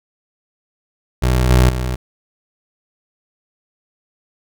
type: tone with level steps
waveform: 25% pulse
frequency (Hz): 62.6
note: B1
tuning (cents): +24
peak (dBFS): -9 / -5 / -15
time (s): 1.22-1.96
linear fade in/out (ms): 10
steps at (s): 1.5 / 1.69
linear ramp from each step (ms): 2
effects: none